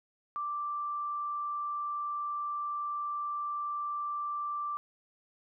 sine tone, 1174.7 Hz, D6, in tune, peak -32 dBFS, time 0.36-4.77 s, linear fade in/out 0 ms, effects none

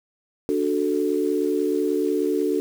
sine chord, D major, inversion none, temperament equal, 293.7 / 370 / 440 Hz, D4 / F#4 / A4, 0 / 0 / 0 cents, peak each -24 dBFS, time 0.49-2.6 s, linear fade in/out 0 ms, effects 7-bit

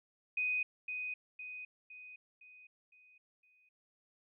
sine tone with echo, 2497 Hz, D#7, 6 cents sharp, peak -31 dBFS, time 0.37-0.63 s, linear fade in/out 5 ms, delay 510 ms, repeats 6, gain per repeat -6 dB, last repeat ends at 3.69 s, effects none

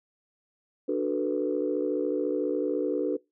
sine chord, B minor seventh, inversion first, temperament equal with one note detuned, 295.7 / 370 / 440 / 493.9 Hz, D4 / F#4 / A4 / B4, +12 / 0 / 0 / 0 cents, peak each -29 / -30 / -30 / -30 dBFS, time 0.88-3.17 s, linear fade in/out 10 ms, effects noise-tail reverb RT60 0.2 s tail -21 dB re dry + tanh soft clip ceiling -15 dBFS

